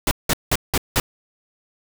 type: noise bursts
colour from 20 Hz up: pink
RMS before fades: -18 dBFS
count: 5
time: 0.07-1 s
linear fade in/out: 2 ms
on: 42 ms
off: 180 ms
effects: none